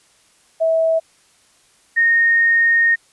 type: tone pair in turn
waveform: sine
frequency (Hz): 650 / 1849.1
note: E5 / A#6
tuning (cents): -24 / -15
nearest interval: octave + tritone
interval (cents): 1809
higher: second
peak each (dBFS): -13 / -11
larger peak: second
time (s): 0.6-1 / 1.96-2.96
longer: second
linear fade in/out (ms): 20
effects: white hiss -55 dBFS RMS until 3.12 s + resampled to 24000 Hz